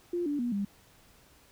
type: tone with pitch steps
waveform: sine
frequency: 349.2 / 290.3 / 241.3 / 200.6 Hz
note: F4 / D4 / B3 / G3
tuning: 0 / -20 / -40 / +40 cents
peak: -28 dBFS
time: 0.13-0.65 s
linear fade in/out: 5 ms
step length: 130 ms
effects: pink hiss -60 dBFS RMS until 1.51 s